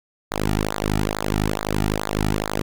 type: tone with flanger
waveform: sawtooth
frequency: 51.91 Hz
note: G#1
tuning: in tune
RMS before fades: -23 dBFS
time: 0.31-2.62 s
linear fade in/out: 10 ms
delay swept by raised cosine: 0.34 to 1.94 ms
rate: 2.3 Hz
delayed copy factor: -1
effects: none